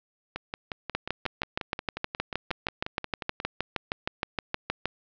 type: two click trains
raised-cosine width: 0.3 ms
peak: -16 / -11 dBFS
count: 18 / 26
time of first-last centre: 0.36-3.401 / 0.95-4.856 s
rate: 5.59 / 6.4 Hz
effects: low-pass 5000 Hz 12 dB/octave